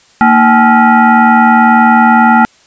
sine tone with frequency modulation, 311.9 Hz, D#4, 4 cents sharp, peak -3 dBFS, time 0.21-2.45 s, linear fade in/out 0 ms, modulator 542 Hz, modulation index 2.2, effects white hiss -46 dBFS RMS until 2.66 s + resampled to 16000 Hz

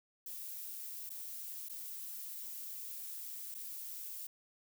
violet noise with dropouts, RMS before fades -45 dBFS, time 0.26-4.27 s, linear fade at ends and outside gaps 5 ms, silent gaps 1.094-1.102 / 1.687-1.695 / 3.544-3.548 s, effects none

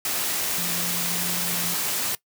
sine tone in noise, 174.61 Hz, F3, in tune, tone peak -33 dBFS, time 0.58-1.74 s, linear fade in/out 2 ms, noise white, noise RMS -26 dBFS, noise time 0.05-2.15 s, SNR -10 dB, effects noise-tail reverb RT60 0.1 s tail -20 dB re dry + high-pass 100 Hz 12 dB/octave

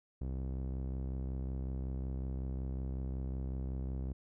sawtooth tone with low-pass filter, 65.41 Hz, C2, in tune, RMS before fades -38 dBFS, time 0.21-4.13 s, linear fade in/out 5 ms, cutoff 400 Hz, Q 0.58, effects none

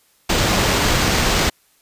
pink noise with sample-and-hold, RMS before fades -17 dBFS, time 0.29-1.5 s, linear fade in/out 10 ms, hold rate 11025 Hz, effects white hiss -58 dBFS RMS until 1.81 s + resampled to 32000 Hz

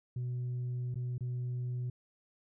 sine tone with dropouts, 123.9 Hz, B2, 6 cents sharp, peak -31 dBFS, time 0.16-1.9 s, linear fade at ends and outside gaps 5 ms, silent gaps 0.944-0.956 / 1.181-1.207 s, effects tanh soft clip ceiling -32 dBFS

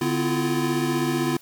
square tone cluster, 144.7 / 253.2 / 336.6 / 352.3 Hz, D3 / B3 / E4 / F4, -25 / +43 / +36 / +15 cents, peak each -29 / -27 / -26 / -31 dBFS, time 0.01-1.37 s, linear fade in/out 5 ms, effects white hiss -52 dBFS RMS until 1.41 s

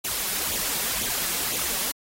white noise with flanger, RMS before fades -27 dBFS, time 0.04-1.92 s, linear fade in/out 10 ms, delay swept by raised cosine 0.28 to 5.38 ms, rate 2 Hz, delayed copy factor +0.75, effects AAC 48 kbps

